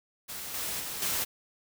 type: noise with level steps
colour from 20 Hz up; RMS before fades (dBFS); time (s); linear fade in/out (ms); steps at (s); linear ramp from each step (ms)
white; -39 / -34 / -37 / -30; 0.28-1.25; 20; 0.54 / 0.8 / 1.02; 2
effects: none